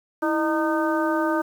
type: harmonic tone with a mistuned harmonic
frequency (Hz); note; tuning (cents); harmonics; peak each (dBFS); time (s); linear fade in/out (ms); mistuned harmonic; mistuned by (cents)
306.6; D#4; -25; 1 / 2 / 3 / 4 / 5; -23 / -26 / -28 / -29 / -30; 0.22-1.42; 10; 1; +100
effects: 8-bit